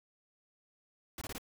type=noise bursts; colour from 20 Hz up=pink; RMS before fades=-42 dBFS; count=4; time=1.18-1.382 s; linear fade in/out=2 ms; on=34 ms; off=22 ms; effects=none